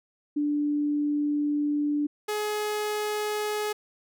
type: tone pair in turn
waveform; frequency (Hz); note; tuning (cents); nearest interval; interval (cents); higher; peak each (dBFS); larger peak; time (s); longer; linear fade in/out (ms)
sine / sawtooth; 293.7 / 421.6; D4 / G#4; 0 / +26; tritone; 626; second; -23; neither; 0.36-2.07 / 2.28-3.73; first; 10
effects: none